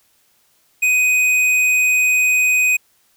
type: tone with hard clipping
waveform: triangle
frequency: 2500 Hz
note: D#7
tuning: 8 cents sharp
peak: -14 dBFS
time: 0.82-2.77 s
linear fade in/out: 10 ms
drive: 13 dB
effects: white hiss -59 dBFS RMS until 3.16 s